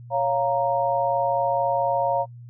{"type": "chord", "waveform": "sine", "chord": "Bb minor", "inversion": "first", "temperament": "equal", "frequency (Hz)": [554.4, 698.5, 932.3], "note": ["Db5", "F5", "Bb5"], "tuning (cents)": [0, 0, 0], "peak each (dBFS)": -24, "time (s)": [0.1, 2.26], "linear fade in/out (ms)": 50, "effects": ["noise-tail reverb RT60 0.1 s tail -24 dB re dry", "added 120 Hz sine -39 dBFS peak until 2.49 s"]}